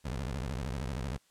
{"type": "tone with vibrato", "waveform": "20% pulse", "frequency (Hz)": 65.41, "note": "C2", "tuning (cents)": 0, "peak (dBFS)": -29, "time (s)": [0.04, 1.18], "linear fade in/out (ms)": 20, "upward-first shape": "sine", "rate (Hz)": 13, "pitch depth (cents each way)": 290, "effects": ["white hiss -68 dBFS RMS until 1.3 s", "low-pass 10000 Hz 12 dB/octave"]}